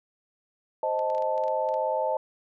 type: chord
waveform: sine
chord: A diminished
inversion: first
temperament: equal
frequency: 523.3 / 622.3 / 880 Hz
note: C5 / Eb5 / A5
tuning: 0 / 0 / 0 cents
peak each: -29 / -28 / -28 dBFS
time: 0.83-2.17 s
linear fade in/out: 2 ms
type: clicks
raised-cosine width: 0.2 ms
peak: -31 dBFS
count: 10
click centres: 0.992 / 1.101 / 1.149 / 1.181 / 1.223 / 1.379 / 1.438 / 1.481 / 1.689 / 1.741 s
effects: none